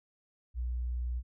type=tone; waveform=sine; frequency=60.8 Hz; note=B1; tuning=26 cents flat; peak=-31 dBFS; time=0.54-1.23 s; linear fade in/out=50 ms; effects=none